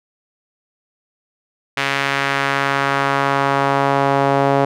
sawtooth tone with band-pass filter sweep, 138.59 Hz, C#3, in tune, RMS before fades -17 dBFS, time 1.77-4.65 s, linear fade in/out 5 ms, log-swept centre 2200 to 660 Hz, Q 1.3, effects none

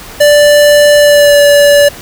square tone with pitch glide, 587 to 576.9 Hz, D5 to D5, -1 to -31 cents, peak -3 dBFS, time 0.2-1.89 s, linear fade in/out 10 ms, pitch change -30 cents, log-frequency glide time 0.98-1.42 s, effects pink hiss -29 dBFS RMS until 2.01 s

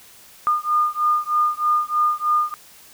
sine beating tone pair, 1214 / 1217.2 Hz, D#6 / D#6, -43 / -38 cents, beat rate 3.2 Hz, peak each -20 dBFS, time 0.47-2.54 s, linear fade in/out 0 ms, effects white hiss -47 dBFS RMS until 2.93 s

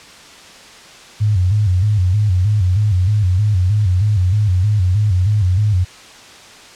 sine tone with vibrato, 98 Hz, G2, in tune, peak -11 dBFS, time 1.2-5.85 s, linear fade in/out 20 ms, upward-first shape square, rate 3.2 Hz, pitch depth 130 cents each way, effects white hiss -39 dBFS RMS until 6.75 s + low-pass 6000 Hz 12 dB/octave

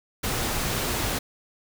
pink noise, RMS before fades -27 dBFS, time 0.23-1.19 s, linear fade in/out 10 ms, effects none

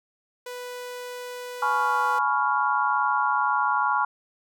sawtooth tone, 493.9 Hz, B4, in tune, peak -30 dBFS, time 0.46-2.19 s, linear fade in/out 5 ms
sine chord, C# dominant seventh, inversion second, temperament equal with one note detuned, 845.6 / 987.8 / 1108.7 / 1396.9 Hz, G#5 / B5 / C#6 / E#6, +31 / 0 / 0 / 0 cents, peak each -26 dBFS, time 1.62-4.05 s, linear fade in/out 5 ms
effects none

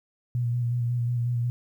sine tone with vibrato, 120.4 Hz, B2, 44 cents flat, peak -23 dBFS, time 0.35-1.5 s, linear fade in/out 0 ms, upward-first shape square, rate 5.5 Hz, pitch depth 23 cents each way, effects 10-bit

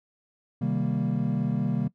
triangle chord, C minor seventh, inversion none, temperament equal, 130.81 / 155.56 / 196 / 233.1 Hz, C3 / Eb3 / G3 / Bb3, 0 / 0 / 0 / 0 cents, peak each -27 dBFS, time 0.61-1.88 s, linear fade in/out 10 ms, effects noise-tail reverb RT60 0.1 s tail -19 dB re dry + tanh soft clip ceiling -14 dBFS

